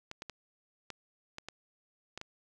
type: clicks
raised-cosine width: 0.2 ms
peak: -24 dBFS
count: 8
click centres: 0.114 / 0.221 / 0.297 / 0.903 / 1.384 / 1.486 / 2.176 / 2.214 s
effects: none